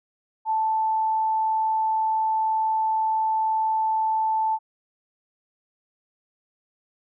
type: tone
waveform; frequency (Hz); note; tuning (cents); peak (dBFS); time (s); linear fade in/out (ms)
sine; 879; A5; -2; -20; 0.45-4.59; 50
effects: none